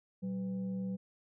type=tone with frequency modulation; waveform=sine; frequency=190 Hz; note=F#3; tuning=46 cents sharp; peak=-34 dBFS; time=0.22-0.97 s; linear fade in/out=20 ms; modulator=308 Hz; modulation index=0.4; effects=none